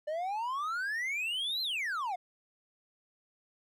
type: exponential two-way sweep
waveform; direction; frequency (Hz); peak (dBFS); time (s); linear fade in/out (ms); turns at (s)
triangle; up then down; 590 to 4194 to 692; -30; 0.07-2.16; 10; 1.62
effects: none